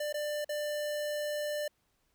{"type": "tone with dropouts", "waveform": "square", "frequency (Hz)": 594, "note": "D5", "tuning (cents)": 20, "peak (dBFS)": -33, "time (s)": [0, 1.68], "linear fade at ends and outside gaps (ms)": 5, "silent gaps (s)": [[0.127, 0.141], [0.446, 0.491]], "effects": ["pink hiss -75 dBFS RMS until 2.14 s"]}